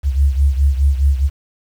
sine beating tone pair, 68.4 / 73.2 Hz, C#2 / D2, -23 / -5 cents, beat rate 4.8 Hz, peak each -12 / -17 dBFS, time 0.03-1.3 s, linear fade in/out 50 ms, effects 7-bit

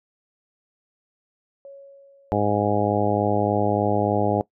sine tone with exponential decay, 554.4 Hz, C#5, in tune, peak -37 dBFS, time 1.65-3.26 s, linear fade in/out 1 ms, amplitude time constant 350 ms
harmonic tone, 103.4 Hz, G#2, 7 cents flat, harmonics 1 / 2 / 3 / 4 / 5 / 6 / 7 / 8, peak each -27 / -27 / -27 / -27 / -27 / -27 / -27 / -27 dBFS, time 2.32-4.41 s, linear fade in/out 0 ms
effects noise-tail reverb RT60 0.1 s tail -20 dB re dry

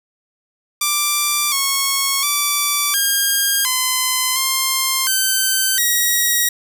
5% pulse tone with pitch steps, 1177 / 1098 / 1162 / 1616 / 1025 / 1056 / 1542 / 1902 Hz, D6 / C#6 / D6 / G#6 / C6 / C6 / G6 / A#6, +3 / -17 / -19 / -48 / -36 / +16 / -29 / +34 cents, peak -4 dBFS, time 0.81-6.49 s, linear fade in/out 5 ms, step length 710 ms, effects 7-bit

